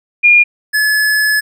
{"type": "tone pair in turn", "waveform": ["sine", "square"], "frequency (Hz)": [2421, 1711.9], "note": ["D#7", "A6"], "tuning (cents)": [-48, -48], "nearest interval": "tritone", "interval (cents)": 600, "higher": "first", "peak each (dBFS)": [-4, -11], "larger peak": "first", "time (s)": [[0.23, 0.44], [0.73, 1.41]], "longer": "second", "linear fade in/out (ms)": 20, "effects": []}